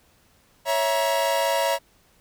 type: chord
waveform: 45% pulse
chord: A# diminished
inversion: first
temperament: equal with one note detuned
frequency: 554.4 / 659.3 / 949.7 Hz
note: C#5 / E5 / A#5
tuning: 0 / 0 / +32 cents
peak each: -25 dBFS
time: 0.65-1.79 s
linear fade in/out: 50 ms
effects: pink hiss -60 dBFS RMS until 2.2 s